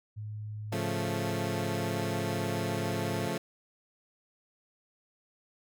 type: tone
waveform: sine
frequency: 106.3 Hz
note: G#2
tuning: 41 cents sharp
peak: -36 dBFS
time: 0.16-3.28 s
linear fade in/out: 20 ms
type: chord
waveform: 15% pulse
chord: Db augmented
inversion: none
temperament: equal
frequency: 138.59 / 174.61 / 220 Hz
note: Db3 / F3 / A3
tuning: 0 / 0 / 0 cents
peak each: -30 / -28 / -29 dBFS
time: 0.72-3.38 s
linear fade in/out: 5 ms
effects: none